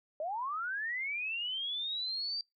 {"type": "linear sweep", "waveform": "sine", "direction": "up", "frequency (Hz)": [587.3, 4699], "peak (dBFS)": -33, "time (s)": [0.2, 2.41], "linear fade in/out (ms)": 2, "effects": ["noise-tail reverb RT60 0.2 s tail -26 dB re dry", "MP3 64 kbps"]}